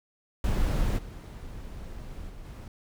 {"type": "noise with level steps", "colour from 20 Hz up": "brown", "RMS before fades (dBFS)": [-26, -40, -43, -40], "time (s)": [0.44, 2.68], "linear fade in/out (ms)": 2, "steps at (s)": [0.97, 2.28, 2.44], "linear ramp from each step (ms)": 20, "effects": []}